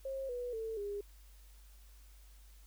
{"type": "tone with pitch steps", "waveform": "sine", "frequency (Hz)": [537, 489.6, 446.4, 407], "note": ["C5", "B4", "A4", "G#4"], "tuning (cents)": [45, -15, 25, -35], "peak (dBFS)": -37, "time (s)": [0.05, 1.01], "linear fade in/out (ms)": 5, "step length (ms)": 240, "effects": ["added 50 Hz sine -55 dBFS peak until 2.66 s", "white hiss -66 dBFS RMS until 2.66 s"]}